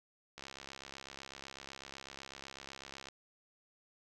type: click train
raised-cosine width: 0.2 ms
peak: -29 dBFS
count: 185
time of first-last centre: 0.38-3.086 s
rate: 68 Hz
effects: none